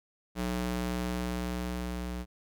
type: ring-modulated tone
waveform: sawtooth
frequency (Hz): 121.8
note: B2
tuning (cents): -24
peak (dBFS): -25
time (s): 0.35-2.26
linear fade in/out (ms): 50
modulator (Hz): 60.8
effects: none